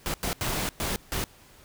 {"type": "noise bursts at uneven times", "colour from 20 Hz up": "pink", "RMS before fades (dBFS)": -29, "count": 5, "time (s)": [[0.06, 0.14], [0.23, 0.33], [0.41, 0.69], [0.8, 0.96], [1.12, 1.24]], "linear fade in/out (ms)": 0, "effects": ["pink hiss -54 dBFS RMS until 1.64 s"]}